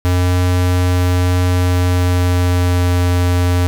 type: tone with pitch glide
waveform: square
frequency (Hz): 89.9 to 88.87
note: F#2 to F2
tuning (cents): -49 to +31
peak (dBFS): -12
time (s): 0.05-3.67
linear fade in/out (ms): 0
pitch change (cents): -20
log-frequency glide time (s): 1.48-2.97
effects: none